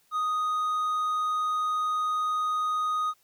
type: tone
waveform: triangle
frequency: 1244.5 Hz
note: D#6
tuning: in tune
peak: -23 dBFS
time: 0.11-3.14 s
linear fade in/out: 50 ms
effects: white hiss -66 dBFS RMS until 3.23 s